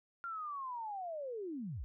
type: linear sweep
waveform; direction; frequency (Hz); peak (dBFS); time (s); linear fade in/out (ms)
sine; down; 1396.9 to 43.65; -39; 0.24-1.84; 0
effects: none